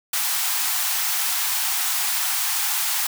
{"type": "high-pass noise", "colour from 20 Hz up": "white", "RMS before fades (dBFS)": -23, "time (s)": [0.13, 3.07], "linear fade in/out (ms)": 5, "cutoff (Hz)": 710, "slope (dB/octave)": 96, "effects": []}